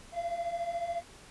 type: beating tone pair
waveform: triangle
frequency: 674 / 688 Hz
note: E5 / F5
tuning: +38 / -26 cents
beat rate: 14 Hz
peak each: -36 / -31 dBFS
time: 0.12-1.03 s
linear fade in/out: 50 ms
effects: pink hiss -53 dBFS RMS until 1.3 s + resampled to 24000 Hz